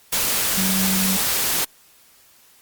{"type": "tone in noise", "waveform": "sine", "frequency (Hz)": 190, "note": "F#3", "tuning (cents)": 46, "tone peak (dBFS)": -21, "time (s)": [0.57, 1.17], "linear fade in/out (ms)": 10, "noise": "white", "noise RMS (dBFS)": -21, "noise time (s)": [0.12, 1.65], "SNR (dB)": -3, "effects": ["white hiss -53 dBFS RMS until 2.61 s", "Opus 48 kbps"]}